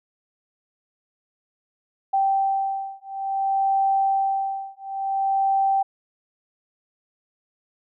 sine beating tone pair, 780 / 780.57 Hz, G5 / G5, -9 / -8 cents, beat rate 0.57 Hz, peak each -23 dBFS, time 2.13-5.83 s, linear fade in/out 10 ms, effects none

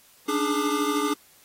square tone cluster, 287.2 / 300.2 / 418.3 / 1194 Hz, D4 / D4 / G#4 / D6, -39 / +38 / +12 / +28 cents, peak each -29 dBFS, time 0.28-1.14 s, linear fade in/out 10 ms, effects white hiss -56 dBFS RMS until 1.44 s + AAC 48 kbps

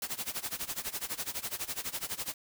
white noise with tremolo, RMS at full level -34 dBFS, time 0.02-2.34 s, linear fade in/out 2 ms, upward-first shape sine, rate 12 Hz, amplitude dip 90%, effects none

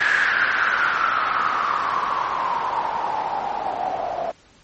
blue noise with low-pass filter sweep, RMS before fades -22 dBFS, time 0-4.32 s, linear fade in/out 10 ms, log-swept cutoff 1700 to 680 Hz, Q 8, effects pink hiss -53 dBFS RMS until 4.63 s + MP3 32 kbps

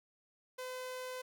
sawtooth tone, 509 Hz, C5, 48 cents flat, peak -37 dBFS, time 0.58-1.22 s, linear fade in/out 10 ms, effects none

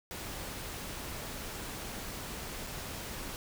pink noise with dropouts, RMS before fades -41 dBFS, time 0.11-3.36 s, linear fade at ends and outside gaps 0 ms, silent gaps 2.667-2.671 s, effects none

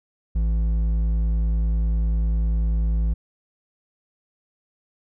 sine tone with hard clipping, 55.1 Hz, A1, 3 cents sharp, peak -20 dBFS, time 0.35-3.14 s, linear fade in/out 10 ms, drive 6 dB, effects none

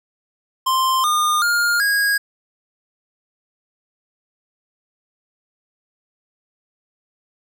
square tone with pitch steps, 1046.5 / 1216.1 / 1413.1 / 1642.1 Hz, C6 / D#6 / F6 / G#6, 0 / -40 / +20 / -20 cents, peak -16 dBFS, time 0.66-2.18 s, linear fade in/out 10 ms, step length 380 ms, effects none

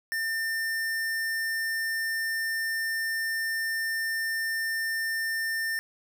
square tone, 1800 Hz, A6, 39 cents sharp, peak -28 dBFS, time 0.12-5.79 s, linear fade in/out 0 ms, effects 10-bit

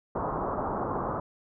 white low-pass noise, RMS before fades -31 dBFS, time 0.15-1.2 s, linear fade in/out 5 ms, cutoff 1200 Hz, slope 48 dB/octave, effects none

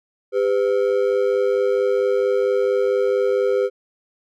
triangle ring-modulated tone, 452.3 Hz, A4, 48 cents sharp, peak -11 dBFS, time 0.32-3.7 s, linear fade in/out 50 ms, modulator 52.2 Hz, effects none

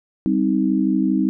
sine chord, C minor, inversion second, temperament just, 196.22 / 261.6 / 314 Hz, G3 / C4 / Eb4, +2 / 0 / +16 cents, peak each -20 dBFS, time 0.26-1.29 s, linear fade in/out 0 ms, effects none

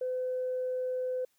sine tone, 508 Hz, B4, 49 cents sharp, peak -29 dBFS, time 0.01-1.25 s, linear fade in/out 5 ms, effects tanh soft clip ceiling -25 dBFS + white hiss -73 dBFS RMS until 1.38 s

